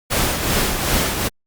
pink noise with tremolo, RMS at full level -17 dBFS, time 0.1-1.29 s, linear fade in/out 20 ms, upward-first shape triangle, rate 2.6 Hz, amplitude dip 55%, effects Opus 48 kbps

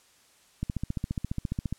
click train, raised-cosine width 5 ms, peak -17 dBFS, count 17, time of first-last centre 0.63-1.726 s, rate 14.6 Hz, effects white hiss -61 dBFS RMS until 1.78 s + low-pass 10000 Hz 12 dB/octave

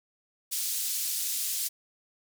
white band-pass noise, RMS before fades -31 dBFS, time 0.51-1.69 s, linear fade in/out 20 ms, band 4400 to 16000 Hz, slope 12 dB/octave, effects none

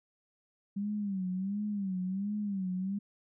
sine tone with vibrato, 196 Hz, G3, in tune, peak -31 dBFS, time 0.76-2.99 s, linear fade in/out 10 ms, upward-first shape sine, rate 1.4 Hz, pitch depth 120 cents each way, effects none

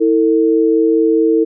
sine tone pair together, 324.8 / 449.4 Hz, E4 / A4, -26 / +37 cents, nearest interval tritone, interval 563 cents, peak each -12 dBFS, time 0-1.45 s, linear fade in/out 20 ms, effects none

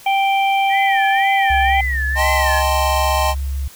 harmonic tone, 784 Hz, G5, in tune, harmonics 1 / 3 / 4, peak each -14 / -21 / -27 dBFS, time 0.06-1.81 s, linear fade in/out 5 ms
sine tone with vibrato, 1864.7 Hz, A#6, in tune, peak -19 dBFS, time 0.69-2.63 s, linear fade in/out 50 ms, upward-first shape sine, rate 2 Hz, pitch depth 150 cents each way
sine tone with pitch glide, 66.6 to 68.43 Hz, C2 to C#2, +31 to -22 cents, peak -19 dBFS, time 1.5-3.68 s, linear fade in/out 5 ms, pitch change +47 cents, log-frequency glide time 1.94-2.93 s
square chord, A half-diminished seventh, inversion second, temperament equal, 622.3 / 784 / 880 / 1046.5 Hz, Eb5 / G5 / A5 / C6, 0 / 0 / 0 / 0 cents, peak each -22 dBFS, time 2.15-3.35 s, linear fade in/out 50 ms
effects white hiss -42 dBFS RMS until 3.75 s

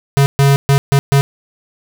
square tone bursts at uneven times, 139.2 Hz, C#3, 8 cents sharp, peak -8 dBFS, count 5, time 0.17-0.26 / 0.39-0.56 / 0.69-0.78 / 0.92-0.99 / 1.12-1.21 s, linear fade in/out 0 ms, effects 7-bit

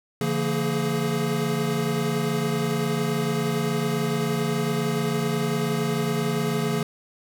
square tone cluster, 143.1 / 170.2 / 229 / 418.6 Hz, D3 / F3 / A#3 / G#4, -45 / -44 / -31 / +14 cents, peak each -29 dBFS, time 0.21-6.83 s, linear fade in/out 2 ms, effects none

